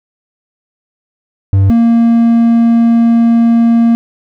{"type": "tone pair in turn", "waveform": "triangle", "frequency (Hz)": [97.5, 231.9], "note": ["G2", "A#3"], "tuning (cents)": [-9, -9], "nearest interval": "octave + minor third", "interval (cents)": 1500, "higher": "second", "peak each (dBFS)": -3, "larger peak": "neither", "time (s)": [[1.53, 1.7], [1.7, 3.95]], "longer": "second", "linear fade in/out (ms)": 0, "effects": []}